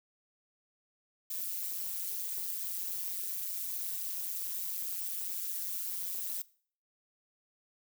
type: noise with amplitude modulation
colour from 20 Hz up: violet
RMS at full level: -33 dBFS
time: 1.3-6.42 s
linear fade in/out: 5 ms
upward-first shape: sine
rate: 184 Hz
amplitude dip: 95%
effects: noise-tail reverb RT60 0.5 s tail -21 dB re dry